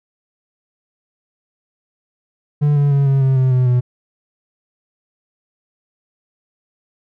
triangle tone with pitch steps, 146.83 / 143.31 / 139.88 / 136.52 / 133.25 / 130.06 / 126.94 / 123.9 Hz, D3 / D3 / C#3 / C#3 / C3 / C3 / B2 / B2, 0 / -42 / +16 / -26 / +32 / -10 / +48 / +6 cents, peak -9 dBFS, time 2.61-3.81 s, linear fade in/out 20 ms, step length 150 ms, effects none

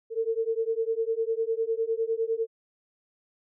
sine beating tone pair, 447.2 / 457.1 Hz, A4 / A#4, +28 / -34 cents, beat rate 9.9 Hz, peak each -28 dBFS, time 0.1-2.47 s, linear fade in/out 50 ms, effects none

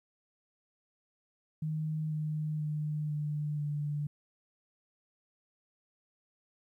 sine tone with pitch steps, 155.56 / 153.42 / 151.31 / 149.22 / 147.17 Hz, D#3 / D#3 / D#3 / D3 / D3, 0 / -24 / -48 / +28 / +4 cents, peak -31 dBFS, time 1.62-4.07 s, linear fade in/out 5 ms, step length 490 ms, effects 12-bit

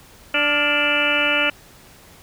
harmonic tone with a mistuned harmonic, 293.7 Hz, D4, in tune, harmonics 1 / 2 / 3 / 4 / 5 / 6 / 7 / 8 / 9 / 10, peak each -29 / -25 / -32 / -32 / -23 / -28 / -31 / -23 / -22 / -24 dBFS, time 0.34-1.5 s, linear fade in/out 5 ms, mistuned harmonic 5, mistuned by -68 cents, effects pink hiss -47 dBFS RMS until 2.22 s

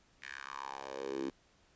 10% pulse tone with high-pass filter sweep, 67.8 Hz, C#2, 38 cents flat, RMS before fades -42 dBFS, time 0.22-1.3 s, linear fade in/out 5 ms, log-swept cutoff 2000 to 290 Hz, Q 4.1, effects pink hiss -68 dBFS RMS until 1.75 s + resampled to 16000 Hz

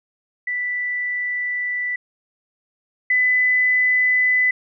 sine tone pair in turn, 1975.5 / 2003 Hz, B6 / B6, 0 / +24 cents, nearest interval unison, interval 24 cents, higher second, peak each -21 / -14 dBFS, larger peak second, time 0.47-1.96 / 3.1-4.51 s, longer first, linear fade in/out 5 ms, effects none

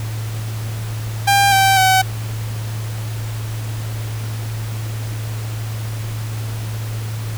sawtooth tone with pitch steps, 797 / 777 / 757.5 Hz, G5 / G5 / F#5, +28 / -16 / +40 cents, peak -7 dBFS, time 1.27-2.02 s, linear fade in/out 10 ms, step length 250 ms, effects added 110 Hz sine -22 dBFS peak until 7.37 s + pink hiss -34 dBFS RMS until 7.37 s

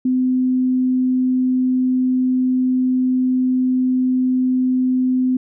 sine tone, 255.4 Hz, C4, 42 cents flat, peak -14 dBFS, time 0.05-5.37 s, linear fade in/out 5 ms, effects none

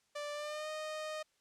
sawtooth tone with pitch glide, 587.3 to 618.3 Hz, D5 to D#5, 0 to -11 cents, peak -35 dBFS, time 0.15-1.23 s, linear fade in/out 10 ms, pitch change +89 cents, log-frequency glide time 0.33-0.69 s, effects white hiss -75 dBFS RMS until 1.4 s + low-pass 8000 Hz 12 dB/octave

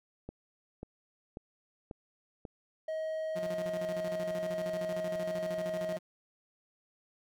click train, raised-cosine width 2 ms, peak -28 dBFS, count 5, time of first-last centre 0.29-2.452 s, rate 1.85 Hz
triangle tone, 633 Hz, D#5, 30 cents sharp, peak -31 dBFS, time 2.88-5.97 s, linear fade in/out 5 ms
sawtooth tone with tremolo, 177.3 Hz, F3, 26 cents sharp, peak -34 dBFS, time 3.35-5.99 s, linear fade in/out 20 ms, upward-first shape square, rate 13 Hz, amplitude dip 65%
effects none

